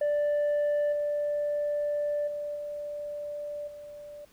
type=tone with level steps; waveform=sine; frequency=587.3 Hz; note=D5; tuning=in tune; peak=-21 / -25 / -31 / -33 / -41 dBFS; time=0.01-4.25 s; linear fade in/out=5 ms; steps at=0.92 / 2.27 / 2.55 / 3.67 s; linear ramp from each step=10 ms; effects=tanh soft clip ceiling -23 dBFS + pink hiss -61 dBFS RMS until 4.32 s